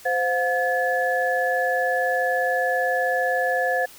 sine tone cluster, 517 / 716 / 1718 Hz, C5 / F5 / A6, -21 / +43 / -42 cents, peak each -24 dBFS, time 0.05-3.86 s, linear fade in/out 10 ms, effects white hiss -46 dBFS RMS until 3.98 s

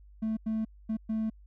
triangle tone bursts at uneven times, 220 Hz, A3, in tune, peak -25 dBFS, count 4, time 0.22-0.37 / 0.46-0.65 / 0.89-0.97 / 1.09-1.3 s, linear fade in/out 10 ms, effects tanh soft clip ceiling -22 dBFS + added 50 Hz sine -51 dBFS peak until 1.46 s

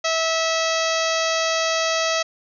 harmonic tone, 650 Hz, E5, 24 cents flat, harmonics 1 / 2 / 3 / 4 / 5 / 6 / 7 / 8 / 9 / 10, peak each -23 / -26 / -28 / -29 / -30 / -31 / -31 / -32 / -33 / -33 dBFS, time 0.04-2.23 s, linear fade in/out 10 ms, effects none

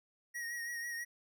square tone with vibrato, 1885 Hz, A#6, 19 cents sharp, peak -39 dBFS, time 0.34-1.05 s, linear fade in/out 20 ms, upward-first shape triangle, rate 6.1 Hz, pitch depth 40 cents each way, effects none

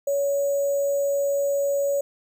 sine tone with sample-and-hold, 562 Hz, C#5, 24 cents sharp, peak -20 dBFS, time 0.07-2.01 s, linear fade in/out 5 ms, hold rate 7350 Hz, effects none

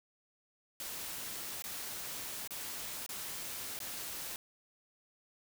white noise with dropouts, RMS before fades -42 dBFS, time 0.8-4.36 s, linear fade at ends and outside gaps 1 ms, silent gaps 1.622-1.64 / 2.475-2.507 / 3.063-3.091 / 3.79-3.802 s, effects none

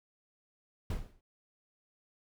brown noise with exponential decay, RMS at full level -29 dBFS, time 0.9-1.21 s, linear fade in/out 5 ms, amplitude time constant 66 ms, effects none

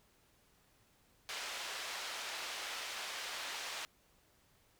white band-pass noise, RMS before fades -43 dBFS, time 1.29-3.85 s, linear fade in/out 0 ms, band 580 to 4300 Hz, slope 12 dB/octave, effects pink hiss -70 dBFS RMS until 4.79 s

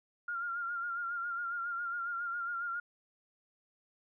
sine tone with vibrato, 1396.9 Hz, F6, in tune, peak -34 dBFS, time 0.28-2.8 s, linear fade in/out 5 ms, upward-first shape sine, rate 7.3 Hz, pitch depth 43 cents each way, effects none

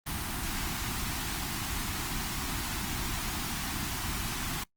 pink band-stop noise, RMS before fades -34 dBFS, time 0.06-4.64 s, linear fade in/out 10 ms, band 360 to 720 Hz, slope 48 dB/octave, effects noise-tail reverb RT60 0.1 s tail -24 dB re dry + Opus 24 kbps

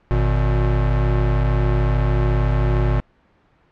square tone pair together, 51.16 / 120 Hz, G#1 / B2, -25 / -49 cents, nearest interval octave + minor third, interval 1476 cents, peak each -18 / -20 dBFS, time 0.11-3 s, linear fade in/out 0 ms, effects pink hiss -58 dBFS RMS until 3.71 s + low-pass 2000 Hz 12 dB/octave

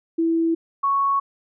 sine tone pair in turn, 329.6 / 1108.6 Hz, E4 / C#6, 0 / 0 cents, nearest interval octave + major sixth, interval 2100 cents, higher second, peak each -17 dBFS, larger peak neither, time 0.18-0.55 / 0.83-1.2 s, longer neither, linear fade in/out 10 ms, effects none

